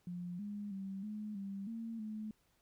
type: tone with pitch steps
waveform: sine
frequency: 176.6 / 205.6 / 193.7 / 211.8 / 196.9 / 227.5 / 215.3 Hz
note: F3 / G#3 / G3 / G#3 / G3 / A#3 / A3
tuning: +20 / -17 / -20 / +34 / +8 / -42 / -37 cents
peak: -40 dBFS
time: 0.07-2.31 s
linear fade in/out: 2 ms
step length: 320 ms
effects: pink hiss -75 dBFS RMS until 2.61 s